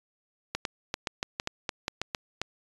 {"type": "clicks", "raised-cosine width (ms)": 0.2, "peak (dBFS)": -12, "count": 12, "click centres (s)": [0.55, 0.652, 0.941, 1.072, 1.229, 1.399, 1.474, 1.692, 1.881, 2.016, 2.148, 2.416], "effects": ["resampled to 24000 Hz"]}